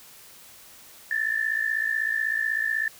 sine tone pair together, 1738.9 / 1795 Hz, A6 / A6, -21 / +34 cents, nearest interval minor second, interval 55 cents, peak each -26 dBFS, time 1.11-2.88 s, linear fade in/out 2 ms, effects white hiss -49 dBFS RMS until 2.99 s

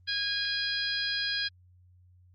harmonic tone, 820 Hz, G#5, 22 cents flat, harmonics 2 / 3 / 4 / 5 / 6, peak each -33 / -41 / -35 / -34 / -34 dBFS, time 0.07-1.49 s, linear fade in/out 20 ms, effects added 90 Hz sine -56 dBFS peak until 2.34 s + Opus 32 kbps

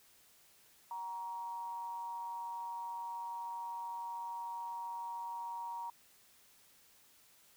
sine tone with amplitude modulation, 942 Hz, A#5, 18 cents sharp, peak -37 dBFS, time 0.91-5.9 s, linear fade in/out 2 ms, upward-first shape sine, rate 187 Hz, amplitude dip 50%, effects white hiss -65 dBFS RMS until 7.56 s

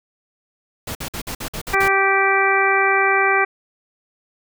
pink noise bursts, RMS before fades -28 dBFS, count 8, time 0.87-1.882 s, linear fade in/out 5 ms, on 81 ms, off 52 ms
harmonic tone, 390 Hz, G4, 9 cents flat, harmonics 1 / 2 / 3 / 4 / 5 / 6, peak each -21 / -21 / -21 / -21 / -21 / -21 dBFS, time 1.73-3.45 s, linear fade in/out 10 ms
effects none

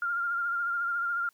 sine tone with vibrato, 1396.9 Hz, F6, in tune, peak -27 dBFS, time 0.02-1.29 s, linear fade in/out 2 ms, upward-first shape sine, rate 14 Hz, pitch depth 31 cents each way, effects white hiss -68 dBFS RMS until 1.33 s

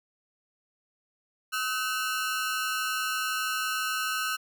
sawtooth ring-modulated tone, 1396.9 Hz, F6, in tune, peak -21 dBFS, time 1.52-4.37 s, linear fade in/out 20 ms, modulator 116 Hz, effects none

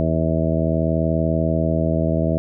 harmonic tone, 80.6 Hz, E2, 38 cents flat, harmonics 1 / 2 / 3 / 4 / 5 / 6 / 7 / 8, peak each -24 / -21 / -25 / -26 / -32 / -31 / -28 / -24 dBFS, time 0-2.38 s, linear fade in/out 0 ms, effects none

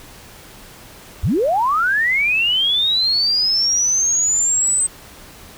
sine linear sweep, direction up, 48.72 to 8240 Hz, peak -14 dBFS, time 1.23-4.87 s, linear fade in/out 10 ms, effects pink hiss -41 dBFS RMS until 5.57 s

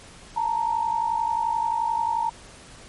sine tone pair together, 880 / 931.4 Hz, A5 / A#5, 0 / -2 cents, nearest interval minor second, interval 98 cents, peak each -26 / -23 dBFS, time 0.36-2.3 s, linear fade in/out 10 ms, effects pink hiss -46 dBFS RMS until 2.88 s + MP3 48 kbps

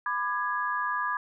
sine chord, G# diminished, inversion first, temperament just, 996.7 / 1196.1 / 1661.2 Hz, B5 / D6 / G#6, +16 / +31 / 0 cents, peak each -31 dBFS, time 0.06-1.17 s, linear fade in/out 2 ms, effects none

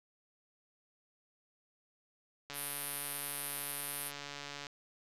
click train, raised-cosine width 0.2 ms, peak -26 dBFS, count 311, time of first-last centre 2.5-4.668 s, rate 143 Hz
white band-pass noise, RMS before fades -42 dBFS, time 2.53-4.12 s, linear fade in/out 50 ms, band 8900 to 13000 Hz, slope 96 dB/octave
effects none

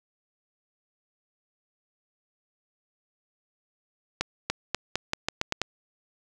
accelerating click train, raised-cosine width 0.2 ms, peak -8 dBFS, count 9, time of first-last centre 4.21-5.617 s, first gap 290 ms, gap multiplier 0.85, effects none

